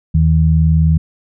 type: tone pair together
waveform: sine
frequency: 79.7 / 159.4 Hz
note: D#2 / D#3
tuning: +42 / +42 cents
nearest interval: octave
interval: 1200 cents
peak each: -11 dBFS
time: 0.14-0.98 s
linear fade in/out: 10 ms
effects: none